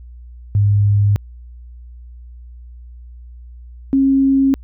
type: tone pair in turn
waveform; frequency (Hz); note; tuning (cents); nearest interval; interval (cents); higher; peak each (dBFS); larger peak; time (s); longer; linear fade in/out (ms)
sine; 102.2 / 270.9; G#2 / C#4; -27 / -40; octave + perfect fourth; 1687; second; -10; neither; 0.55-1.16 / 3.93-4.54; neither; 0
effects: added 60 Hz sine -34 dBFS peak until 4.63 s